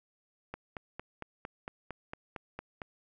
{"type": "click train", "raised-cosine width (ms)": 0.5, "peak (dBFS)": -24, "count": 11, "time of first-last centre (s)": [0.54, 2.818], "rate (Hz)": 4.39, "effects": []}